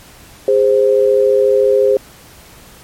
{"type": "tone pair together", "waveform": "sine", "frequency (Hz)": [409.2, 523.3], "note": ["G#4", "C5"], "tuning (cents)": [-26, 0], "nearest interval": "major third", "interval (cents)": 426, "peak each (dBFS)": -11, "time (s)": [0.48, 1.97], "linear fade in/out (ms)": 2, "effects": ["pink hiss -41 dBFS RMS until 2.83 s", "MP3 64 kbps"]}